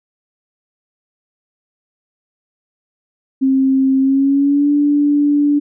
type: tone with pitch glide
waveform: sine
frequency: 266.5 to 290.6 Hz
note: C4 to D4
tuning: +32 to -18 cents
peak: -10 dBFS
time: 3.41-5.6 s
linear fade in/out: 20 ms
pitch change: +150 cents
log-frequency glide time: 4-4.71 s
effects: none